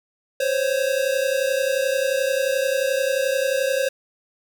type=tone pair together; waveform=square; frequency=520 / 551.4 Hz; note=C5 / C#5; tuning=-11 / -9 cents; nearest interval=minor second; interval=102 cents; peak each=-23 dBFS; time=0.4-3.89 s; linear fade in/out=5 ms; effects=none